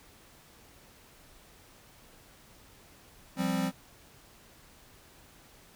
square chord, F suspended second, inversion none, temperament equal, 174.61 / 196 / 261.6 Hz, F3 / G3 / C4, 0 / 0 / 0 cents, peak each -33 / -33 / -33 dBFS, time 3.36-3.72 s, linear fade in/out 50 ms, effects pink hiss -57 dBFS RMS until 5.75 s

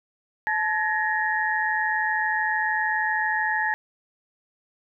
sine tone cluster, 867 / 1690 / 1863 Hz, A5 / G#6 / A#6, -26 / +30 / -2 cents, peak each -26 dBFS, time 0.47-3.74 s, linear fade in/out 0 ms, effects none

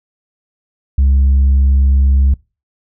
sine tone, 67.8 Hz, C#2, 38 cents flat, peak -5 dBFS, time 0.98-2.34 s, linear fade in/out 5 ms, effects noise-tail reverb RT60 0.3 s tail -25 dB re dry + tanh soft clip ceiling -6 dBFS

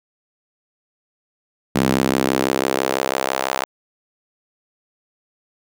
sawtooth tone with high-pass filter sweep, 66 Hz, C2, 16 cents sharp, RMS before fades -20 dBFS, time 1.75-3.65 s, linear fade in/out 10 ms, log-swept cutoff 200 to 770 Hz, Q 1.4, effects none

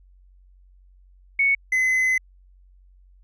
sine / triangle tone pair in turn, 2217 / 2036 Hz, C#7 / C7, 0 / -48 cents, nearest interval minor second, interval 148 cents, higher first, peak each -16 / -16 dBFS, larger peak neither, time 1.39-1.55 / 1.72-2.18 s, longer second, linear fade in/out 5 ms, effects added 46 Hz sine -50 dBFS peak until 3.23 s + resampled to 32000 Hz

